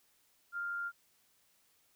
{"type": "tone with amplitude modulation", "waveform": "sine", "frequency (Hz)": 1396.9, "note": "F6", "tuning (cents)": 0, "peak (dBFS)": -34, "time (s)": [0.52, 0.92], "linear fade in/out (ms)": 50, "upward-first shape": "sine", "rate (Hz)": 92.1, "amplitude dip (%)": 25, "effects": ["white hiss -71 dBFS RMS until 1.95 s"]}